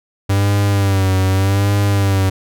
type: tone with vibrato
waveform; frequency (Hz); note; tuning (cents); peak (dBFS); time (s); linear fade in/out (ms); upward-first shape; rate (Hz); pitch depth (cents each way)
45% pulse; 97.9; G2; -2; -12; 0.29-2.3; 10; sine; 0.83; 58
effects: none